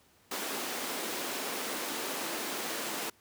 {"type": "high-pass noise", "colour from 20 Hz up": "pink", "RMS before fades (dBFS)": -36, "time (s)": [0.31, 3.1], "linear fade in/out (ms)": 5, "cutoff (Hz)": 250, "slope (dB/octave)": 24, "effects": ["pink hiss -64 dBFS RMS until 3.2 s", "high-pass 80 Hz 12 dB/octave"]}